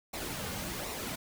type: noise with flanger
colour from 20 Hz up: pink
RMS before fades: -38 dBFS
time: 0.13-1.16 s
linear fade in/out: 10 ms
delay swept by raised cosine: 0.62 to 3.12 ms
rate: 1.3 Hz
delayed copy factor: -0.55
effects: none